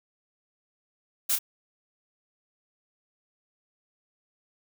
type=noise with echo; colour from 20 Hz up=blue; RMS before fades=-25 dBFS; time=1.29-1.36 s; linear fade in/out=10 ms; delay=29 ms; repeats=1; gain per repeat=-6 dB; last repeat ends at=1.389 s; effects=none